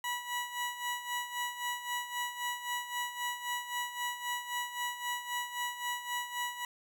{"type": "tone with tremolo", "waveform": "20% pulse", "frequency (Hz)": 975, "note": "B5", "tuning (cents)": -23, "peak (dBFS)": -27, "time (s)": [0.04, 6.65], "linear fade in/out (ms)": 2, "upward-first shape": "sine", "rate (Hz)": 3.8, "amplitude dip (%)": 70, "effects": []}